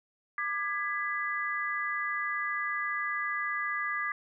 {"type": "chord", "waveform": "sine", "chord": "G# diminished", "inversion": "second", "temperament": "just", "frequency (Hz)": [1196.1, 1661.2, 1993.5], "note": ["D6", "G#6", "B6"], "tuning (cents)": [31, 0, 16], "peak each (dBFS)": -34, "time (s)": [0.38, 4.12], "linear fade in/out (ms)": 2, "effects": []}